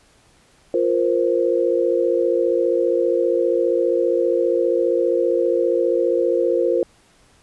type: chord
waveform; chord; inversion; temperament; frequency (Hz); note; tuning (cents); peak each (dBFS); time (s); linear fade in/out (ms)
sine; F suspended fourth; none; equal with one note detuned; 349.2 / 468.3 / 523.3; F4 / Bb4 / C5; 0 / +8 / 0; -20; 0.74-6.83; 2
effects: pink hiss -55 dBFS RMS until 7.42 s + resampled to 24000 Hz